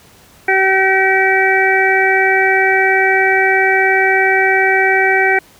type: harmonic tone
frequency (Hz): 383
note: G4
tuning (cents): -40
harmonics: 1 / 2 / 4 / 5 / 6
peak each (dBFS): -16 / -16 / -16 / -16 / -16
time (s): 0.48-5.39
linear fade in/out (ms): 5
effects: pink hiss -45 dBFS RMS until 5.59 s + high-pass 60 Hz 12 dB/octave